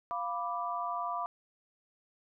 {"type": "chord", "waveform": "sine", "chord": "B diminished", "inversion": "second", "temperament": "equal", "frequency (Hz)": [698.5, 987.8, 1174.7], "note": ["F5", "B5", "D6"], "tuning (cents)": [0, 0, 0], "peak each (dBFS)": [-37, -37, -36], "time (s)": [0.11, 1.26], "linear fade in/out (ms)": 0, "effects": []}